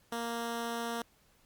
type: tone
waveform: 10% pulse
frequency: 233.1 Hz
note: A#3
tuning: in tune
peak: -26 dBFS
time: 0.12-1.02 s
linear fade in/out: 2 ms
effects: pink hiss -67 dBFS RMS until 1.45 s + Opus 48 kbps